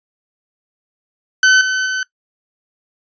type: tone with level steps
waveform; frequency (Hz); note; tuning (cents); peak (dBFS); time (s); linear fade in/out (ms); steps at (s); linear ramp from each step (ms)
40% pulse; 1520; F#6; +46; -7 / -15 / -17; 1.43-2.03; 2; 1.61 / 1.86; 2
effects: noise-tail reverb RT60 0.1 s tail -20 dB re dry + resampled to 16000 Hz